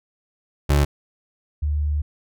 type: tone pair in turn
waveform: 30% pulse / sine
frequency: 71.9 / 74.22 Hz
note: D2 / D2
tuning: -36 / +19 cents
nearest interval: minor second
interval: 55 cents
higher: second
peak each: -12 / -19 dBFS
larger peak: first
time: 0.69-0.85 / 1.62-2.02 s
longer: second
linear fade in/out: 10 ms
effects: none